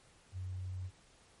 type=tone; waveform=sine; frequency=92.5 Hz; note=F#2; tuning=in tune; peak=-38 dBFS; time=0.32-0.91 s; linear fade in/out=50 ms; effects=pink hiss -64 dBFS RMS until 1.4 s + MP3 48 kbps